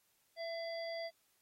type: harmonic tone with a mistuned harmonic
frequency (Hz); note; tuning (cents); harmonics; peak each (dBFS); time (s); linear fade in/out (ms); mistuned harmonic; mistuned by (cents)
675; E5; +41; 1 / 3 / 5 / 7; -40 / -48 / -56 / -49; 0.36-1.11; 50; 1; -24
effects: white hiss -75 dBFS RMS until 1.41 s + AAC 48 kbps